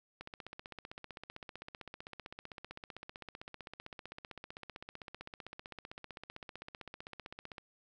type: click train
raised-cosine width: 0.3 ms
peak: -29 dBFS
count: 116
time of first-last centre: 0.21-7.582 s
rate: 15.6 Hz
effects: none